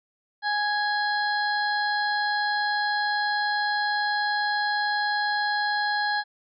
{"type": "harmonic tone", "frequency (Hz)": 830.6, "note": "G#5", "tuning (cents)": 0, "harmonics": [1, 2, 4, 5, 6], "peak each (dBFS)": [-26, -26, -40, -32, -43], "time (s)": [0.42, 6.24], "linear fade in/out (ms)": 50, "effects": []}